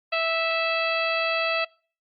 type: harmonic tone with a mistuned harmonic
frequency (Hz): 657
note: E5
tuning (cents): -6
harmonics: 1 / 2 / 3 / 4 / 5 / 6 / 7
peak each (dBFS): -26 / -29 / -33 / -26 / -35 / -37 / -37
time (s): 0.12-1.65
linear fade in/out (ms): 10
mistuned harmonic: 6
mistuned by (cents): +21
effects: noise-tail reverb RT60 0.4 s tail -24 dB re dry + Opus 48 kbps